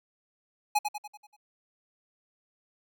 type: tone with echo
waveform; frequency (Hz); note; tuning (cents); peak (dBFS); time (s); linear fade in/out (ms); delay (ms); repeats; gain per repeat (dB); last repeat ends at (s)
square; 838; G#5; +15; -22; 0.75-0.79; 10; 96; 6; -6; 1.366
effects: none